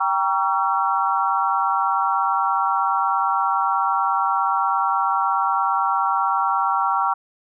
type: chord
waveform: sine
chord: G diminished seventh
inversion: none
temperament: just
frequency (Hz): 784 / 940.8 / 1128.9 / 1354.7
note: G5 / Bb5 / Db6 / Fb6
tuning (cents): 0 / +16 / +31 / +47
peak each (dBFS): -23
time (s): 0-7.14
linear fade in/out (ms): 10
effects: none